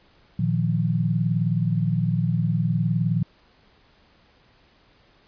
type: chord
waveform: sine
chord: Bb suspended fourth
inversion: none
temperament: just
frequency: 116.54 / 155.39 / 174.81 Hz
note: Bb2 / Eb3 / F3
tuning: 0 / -2 / +2 cents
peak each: -24 dBFS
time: 0.39-3.23 s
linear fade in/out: 5 ms
effects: pink hiss -58 dBFS RMS until 5.27 s + resampled to 11025 Hz